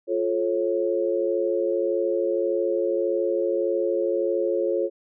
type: tone cluster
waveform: sine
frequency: 350.3 / 432 / 545 Hz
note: F4 / A4 / C#5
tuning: +5 / -32 / -29 cents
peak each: -25 / -26 / -25 dBFS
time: 0.07-4.9 s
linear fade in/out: 50 ms
effects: none